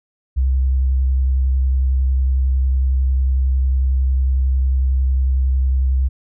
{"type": "tone with vibrato", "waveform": "sine", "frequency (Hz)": 65.41, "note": "C2", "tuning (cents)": 0, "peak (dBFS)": -13, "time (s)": [0.36, 6.09], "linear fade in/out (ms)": 20, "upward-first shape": "sine", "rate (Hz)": 11, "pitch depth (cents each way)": 20, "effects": []}